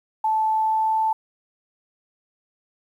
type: tone with pitch glide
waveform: sine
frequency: 874 to 880.1 Hz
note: A5 to A5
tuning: -12 to 0 cents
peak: -18 dBFS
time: 0.24-1.13 s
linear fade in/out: 5 ms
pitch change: +12 cents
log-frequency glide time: 0.45-1 s
effects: 9-bit